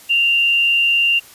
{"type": "tone with frequency modulation", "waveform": "sine", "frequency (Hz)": 2780, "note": "F7", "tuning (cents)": -9, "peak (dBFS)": -12, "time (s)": [0.09, 1.2], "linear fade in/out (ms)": 20, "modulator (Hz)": 118, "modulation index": 0.34, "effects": ["white hiss -43 dBFS RMS until 1.34 s", "resampled to 32000 Hz"]}